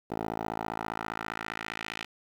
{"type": "tone with band-pass filter sweep", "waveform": "10% pulse", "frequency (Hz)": 55, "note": "A1", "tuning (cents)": 0, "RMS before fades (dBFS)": -36, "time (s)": [0.1, 2.05], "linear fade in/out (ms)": 10, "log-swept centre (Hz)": [550, 2700], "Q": 1.5, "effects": ["9-bit"]}